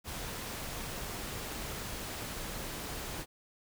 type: noise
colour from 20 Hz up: pink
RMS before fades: -40 dBFS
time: 0.04-3.26 s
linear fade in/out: 50 ms
effects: none